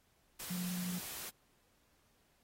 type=tone in noise; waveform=sine; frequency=179.4 Hz; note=F3; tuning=47 cents sharp; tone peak=-37 dBFS; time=0.5-0.99 s; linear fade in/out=10 ms; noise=white; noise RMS=-45 dBFS; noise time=0.39-1.3 s; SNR=+5 dB; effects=pink hiss -73 dBFS RMS until 2.43 s + AAC 48 kbps